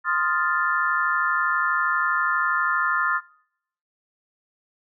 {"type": "chord", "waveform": "sine", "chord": "F dominant seventh", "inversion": "second", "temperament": "equal", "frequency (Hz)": [1046.5, 1244.5, 1396.9, 1760], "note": ["C6", "Eb6", "F6", "A6"], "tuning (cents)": [0, 0, 0, 0], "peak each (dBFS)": [-27, -26, -24, -25], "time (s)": [0.04, 3.21], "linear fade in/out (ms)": 50, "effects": ["noise-tail reverb RT60 0.7 s tail -23 dB re dry"]}